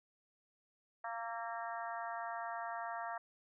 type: harmonic tone with a mistuned harmonic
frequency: 230.9 Hz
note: A#3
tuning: 16 cents flat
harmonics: 3 / 4 / 5 / 6 / 7 / 8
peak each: -43 / -45 / -47 / -49 / -50 / -51 dBFS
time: 1.04-3.18 s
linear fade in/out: 5 ms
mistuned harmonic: 6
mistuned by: -37 cents
effects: none